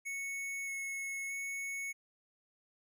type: tone with vibrato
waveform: square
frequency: 2200 Hz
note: C#7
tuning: 14 cents flat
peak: -38 dBFS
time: 0.05-1.93 s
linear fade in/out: 20 ms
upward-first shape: square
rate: 0.8 Hz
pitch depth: 8 cents each way
effects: none